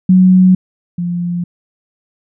sine tone pair in turn, 185 / 174.56 Hz, F#3 / F3, 0 / -1 cents, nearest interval minor second, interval 101 cents, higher first, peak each -4 / -15 dBFS, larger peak first, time 0.09-0.55 / 0.98-1.44 s, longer neither, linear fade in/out 5 ms, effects none

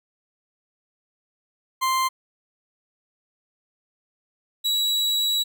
40% pulse tone pair in turn, 1046.5 / 3897 Hz, C6 / B7, 0 / -24 cents, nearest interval octave + major seventh, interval 2276 cents, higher second, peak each -19 dBFS, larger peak neither, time 1.81-2.09 / 4.64-5.44 s, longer second, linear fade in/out 20 ms, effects none

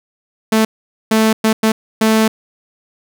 sawtooth tone bursts at uneven times, 220 Hz, A3, in tune, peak -6 dBFS, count 5, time 0.52-0.65 / 1.11-1.33 / 1.44-1.53 / 1.63-1.72 / 2.01-2.28 s, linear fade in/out 5 ms, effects none

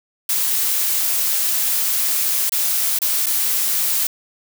blue noise with dropouts, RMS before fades -19 dBFS, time 0.29-4.07 s, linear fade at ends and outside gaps 2 ms, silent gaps 2.495-2.521 / 2.988-3.018 / 3.259-3.267 s, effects none

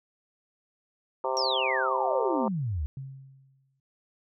harmonic tone, 130.81 Hz, C3, in tune, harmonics 3 / 4 / 5 / 6 / 7 / 8 / 9, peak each -34 / -31 / -35 / -37 / -31 / -38 / -37 dBFS, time 1.24-2.48 s, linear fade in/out 2 ms
sine exponential sweep, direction down, 5750 to 66.7 Hz, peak -27 dBFS, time 1.37-2.86 s, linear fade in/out 0 ms
sine tone with exponential decay, 134.7 Hz, C#3, 49 cents flat, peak -33 dBFS, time 2.97-3.8 s, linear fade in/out 2 ms, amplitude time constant 180 ms
effects none

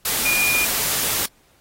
sine tone in noise, 2429 Hz, D#7, 42 cents flat, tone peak -18 dBFS, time 0.25-0.65 s, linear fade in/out 5 ms, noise white, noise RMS -22 dBFS, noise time 0.05-1.26 s, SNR +1 dB, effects pink hiss -58 dBFS RMS until 1.6 s + AAC 48 kbps

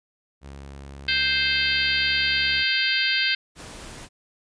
sawtooth tone, 69.3 Hz, C#2, in tune, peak -34 dBFS, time 0.41-2.65 s, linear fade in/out 50 ms
harmonic tone, 523.3 Hz, C5, in tune, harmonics 3 / 4 / 5 / 6 / 7 / 8 / 9, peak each -26 / -27 / -27 / -27 / -30 / -30 / -28 dBFS, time 1.08-3.35 s, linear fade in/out 5 ms
pink noise, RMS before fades -40 dBFS, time 3.55-4.09 s, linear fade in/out 50 ms
effects resampled to 22050 Hz

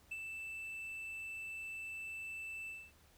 triangle tone with ADSR envelope, 2648 Hz, E7, 7 cents sharp, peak -37 dBFS, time 0.11-2.92 s, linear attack 9 ms, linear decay 38 ms, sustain -4 dB, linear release 240 ms, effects added 74 Hz sine -68 dBFS peak until 3.17 s + pink hiss -67 dBFS RMS until 3.17 s

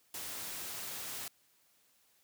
white noise, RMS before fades -42 dBFS, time 0.14-1.28 s, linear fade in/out 2 ms, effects white hiss -70 dBFS RMS until 2.23 s + high-pass 60 Hz 12 dB/octave

